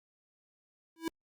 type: tone with exponential growth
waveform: square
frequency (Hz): 327.8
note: E4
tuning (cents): -10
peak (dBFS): -29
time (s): 0.96-1.08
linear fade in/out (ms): 2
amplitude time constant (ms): 26
effects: Opus 48 kbps